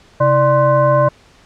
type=tone with frequency modulation; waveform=sine; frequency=591 Hz; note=D5; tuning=11 cents sharp; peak=-9 dBFS; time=0.2-1.09 s; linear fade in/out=10 ms; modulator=457 Hz; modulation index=1.1; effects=pink hiss -48 dBFS RMS until 1.45 s + low-pass 6000 Hz 12 dB/octave